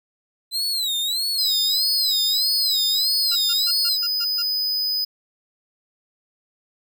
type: tone with vibrato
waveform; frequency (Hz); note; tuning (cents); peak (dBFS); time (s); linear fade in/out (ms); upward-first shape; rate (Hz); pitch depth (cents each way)
40% pulse; 4000; B7; +21; -20; 0.51-3.98; 50; sine; 1.6; 170
type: tone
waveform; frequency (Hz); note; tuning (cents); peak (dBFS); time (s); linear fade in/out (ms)
square; 5000; D#8; +8; -21; 1.38-5.05; 10
type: tone bursts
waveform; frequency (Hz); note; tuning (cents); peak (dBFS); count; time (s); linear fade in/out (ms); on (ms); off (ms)
15% pulse; 1396.9; F6; 0; -24; 7; 3.31-4.426; 10; 48; 130
effects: none